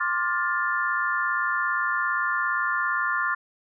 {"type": "chord", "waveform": "sine", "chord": "D minor seventh", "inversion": "third", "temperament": "just", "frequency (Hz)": [1057.2, 1174.7, 1409.6, 1762], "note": ["C6", "D6", "F6", "A6"], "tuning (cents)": [18, 0, 16, 2], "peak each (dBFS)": [-29, -30, -27, -27], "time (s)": [0, 3.35], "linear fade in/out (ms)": 10, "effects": []}